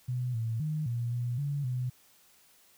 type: tone with pitch steps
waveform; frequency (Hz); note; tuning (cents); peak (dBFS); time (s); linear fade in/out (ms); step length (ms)
sine; 124.8 / 113.5 / 153.9 / 118.8 / 121.2 / 142.8 / 125.6; B2 / A#2 / D#3 / A#2 / B2 / D3 / B2; +19 / -46 / -19 / +33 / -32 / -48 / +30; -29; 0.08-1.9; 10; 260
effects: white hiss -62 dBFS RMS until 2.77 s